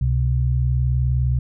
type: tone pair together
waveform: sine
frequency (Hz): 67.17 / 126.8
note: C2 / B2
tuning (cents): +46 / +46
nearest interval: major seventh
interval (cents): 1100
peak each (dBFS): -19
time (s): 0.01-1.39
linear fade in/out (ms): 5
effects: none